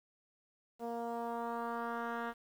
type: tone with low-pass filter sweep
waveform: 10% pulse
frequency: 233.8 Hz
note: A#3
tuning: 5 cents sharp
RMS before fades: -39 dBFS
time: 0.79-2.34 s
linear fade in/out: 50 ms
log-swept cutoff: 630 to 1900 Hz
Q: 1.6
effects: 10-bit